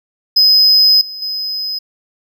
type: tone with level steps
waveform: triangle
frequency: 5050 Hz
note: D#8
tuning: 25 cents sharp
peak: -5 / -24 / -17 dBFS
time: 0.36-1.79 s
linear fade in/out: 10 ms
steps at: 1.01 / 1.22 s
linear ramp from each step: 2 ms
effects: none